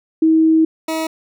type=tone pair in turn; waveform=sine / 20% pulse; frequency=320 / 320 Hz; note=D#4 / D#4; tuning=+49 / +49 cents; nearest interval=unison; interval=0 cents; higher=neither; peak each=-9 / -14 dBFS; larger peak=first; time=0.22-0.65 / 0.88-1.07 s; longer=first; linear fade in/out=5 ms; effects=none